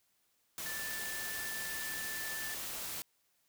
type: tone in noise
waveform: sine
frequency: 1760 Hz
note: A6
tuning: in tune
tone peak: -41 dBFS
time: 0.66-2.54 s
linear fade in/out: 0 ms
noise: white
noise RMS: -41 dBFS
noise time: 0.58-3.02 s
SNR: -3 dB
effects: white hiss -75 dBFS RMS until 3.48 s